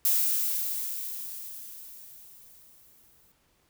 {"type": "noise with exponential decay", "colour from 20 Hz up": "violet", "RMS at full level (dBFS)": -23, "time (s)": [0.05, 3.32], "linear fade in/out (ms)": 2, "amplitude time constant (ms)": 710, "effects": ["pink hiss -68 dBFS RMS until 3.69 s"]}